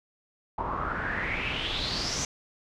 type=noise with low-pass filter sweep; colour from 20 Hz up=pink; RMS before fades=-31 dBFS; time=0.58-2.25 s; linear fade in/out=2 ms; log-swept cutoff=930 to 6400 Hz; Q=6.2; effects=none